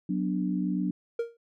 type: chord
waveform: sine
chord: B minor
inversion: second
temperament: equal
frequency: 185 / 246.9 / 293.7 Hz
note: F#3 / B3 / D4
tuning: 0 / 0 / 0 cents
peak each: -28 / -33 / -31 dBFS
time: 0.09-0.91 s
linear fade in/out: 5 ms
type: tone with exponential decay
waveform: triangle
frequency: 466.2 Hz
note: A#4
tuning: in tune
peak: -21 dBFS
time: 1.19-1.37 s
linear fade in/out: 5 ms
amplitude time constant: 37 ms
effects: none